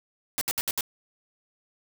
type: noise bursts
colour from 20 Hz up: white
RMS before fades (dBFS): -27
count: 5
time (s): 0.38-0.808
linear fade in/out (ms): 0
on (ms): 32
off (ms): 67
effects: none